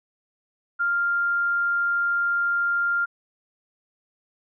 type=tone; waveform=sine; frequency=1396.9 Hz; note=F6; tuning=in tune; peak=-20 dBFS; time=0.79-3.06 s; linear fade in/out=20 ms; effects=none